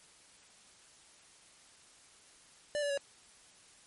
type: tone with pitch steps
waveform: square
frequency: 589 / 574.6 / 560.5 Hz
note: D5 / D5 / C#5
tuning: +5 / -38 / +19 cents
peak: -32 dBFS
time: 2.75-2.975 s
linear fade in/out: 0 ms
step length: 75 ms
effects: white hiss -60 dBFS RMS until 3.86 s + MP3 48 kbps